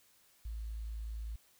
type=tone with quantisation; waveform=sine; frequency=55 Hz; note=A1; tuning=in tune; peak=-38 dBFS; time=0.45-1.36 s; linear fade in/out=5 ms; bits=11; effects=white hiss -67 dBFS RMS until 1.59 s